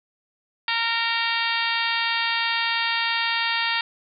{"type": "harmonic tone", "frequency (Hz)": 461.5, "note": "A#4", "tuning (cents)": -17, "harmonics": [2, 3, 4, 5, 6, 7, 8, 9, 10], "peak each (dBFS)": [-29, -31, -27, -30, -29, -31, -30, -37, -33], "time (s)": [0.68, 3.81], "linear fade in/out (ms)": 2, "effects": []}